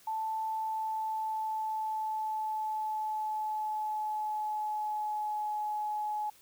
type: tone with pitch glide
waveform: sine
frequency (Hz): 880 to 846.1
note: A5 to G#5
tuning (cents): 0 to +32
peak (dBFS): -31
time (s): 0.07-6.3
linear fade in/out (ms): 5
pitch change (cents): -68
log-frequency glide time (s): 0.44-5.51
effects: white hiss -60 dBFS RMS until 6.41 s